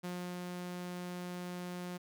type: tone with ADSR envelope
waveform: sawtooth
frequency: 178.4 Hz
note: F3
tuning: 37 cents sharp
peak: -34 dBFS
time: 0.03-1.98 s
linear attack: 17 ms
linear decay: 320 ms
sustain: -2 dB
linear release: 15 ms
effects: none